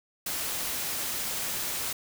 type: noise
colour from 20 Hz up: white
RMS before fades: -32 dBFS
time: 0.26-1.93 s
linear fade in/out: 5 ms
effects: none